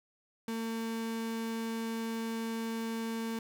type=tone; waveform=35% pulse; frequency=226.5 Hz; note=A#3; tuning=50 cents flat; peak=-32 dBFS; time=0.48-3.39 s; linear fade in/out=2 ms; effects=none